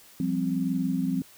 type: chord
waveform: sine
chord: F suspended second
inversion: none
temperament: equal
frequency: 174.61 / 196 / 261.6 Hz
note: F3 / G3 / C4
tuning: 0 / 0 / 0 cents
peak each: -29 / -30 / -27 dBFS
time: 0.2-1.22 s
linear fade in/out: 2 ms
effects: white hiss -53 dBFS RMS until 1.37 s